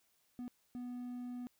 triangle tone bursts at uneven times, 246.1 Hz, B3, 6 cents flat, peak -39 dBFS, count 2, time 0.39-0.48 / 0.75-1.47 s, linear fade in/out 0 ms, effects white hiss -75 dBFS RMS until 1.59 s

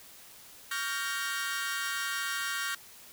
sawtooth chord, G half-diminished seventh, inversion second, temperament equal with one note detuned, 1126.8 / 1396.9 / 1568 / 1864.7 Hz, Db6 / F6 / G6 / Bb6, +28 / 0 / 0 / 0 cents, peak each -36 / -33 / -33 / -33 dBFS, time 0.71-2.75 s, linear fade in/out 5 ms, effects white hiss -52 dBFS RMS until 3.12 s

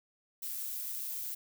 violet noise with amplitude modulation, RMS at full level -37 dBFS, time 0.42-1.35 s, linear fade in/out 10 ms, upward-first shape sine, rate 127 Hz, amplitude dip 35%, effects none

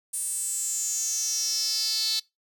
sawtooth tone with high-pass filter sweep, 440 Hz, A4, in tune, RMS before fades -28 dBFS, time 0.13-2.2 s, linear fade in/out 10 ms, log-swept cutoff 9200 to 4200 Hz, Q 7.4, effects noise-tail reverb RT60 0.2 s tail -23 dB re dry

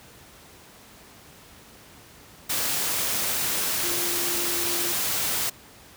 sine tone in noise, 347.4 Hz, F4, 9 cents flat, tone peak -34 dBFS, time 3.83-4.93 s, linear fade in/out 10 ms, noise white, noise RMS -26 dBFS, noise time 2.49-5.5 s, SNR -11 dB, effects pink hiss -49 dBFS RMS until 5.96 s + high-pass 60 Hz 12 dB/octave

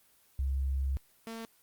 sine / sawtooth tone pair in turn, 67.4 / 226.7 Hz, C#2 / A#3, -48 / -48 cents, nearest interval octave + major sixth, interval 2100 cents, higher second, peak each -28 / -34 dBFS, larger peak first, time 0.39-0.97 / 1.27-1.45 s, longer first, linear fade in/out 0 ms, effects white hiss -65 dBFS RMS until 1.62 s + Opus 24 kbps

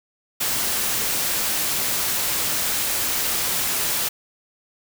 white noise, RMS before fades -23 dBFS, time 0.4-4.09 s, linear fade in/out 10 ms, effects none

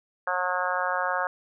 harmonic tone, 181.3 Hz, F#3, 35 cents flat, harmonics 3 / 4 / 5 / 6 / 7 / 8 / 9, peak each -32 / -32 / -32 / -32 / -32 / -32 / -32 dBFS, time 0.27-1.27 s, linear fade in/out 2 ms, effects none

